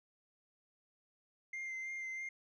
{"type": "tone with vibrato", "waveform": "sine", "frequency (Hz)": 2093, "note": "C7", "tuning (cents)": 0, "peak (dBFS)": -37, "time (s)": [1.53, 2.29], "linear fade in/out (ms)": 5, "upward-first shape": "sine", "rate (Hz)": 3.1, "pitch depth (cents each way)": 19, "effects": ["tanh soft clip ceiling -39 dBFS"]}